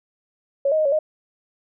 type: tone with pitch steps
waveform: sine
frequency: 555 / 626 / 620 / 557 / 618 Hz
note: C#5 / D#5 / D#5 / C#5 / D#5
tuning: +2 / +10 / -6 / +8 / -12 cents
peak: -16 dBFS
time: 0.65-0.99 s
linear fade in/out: 5 ms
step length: 68 ms
effects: none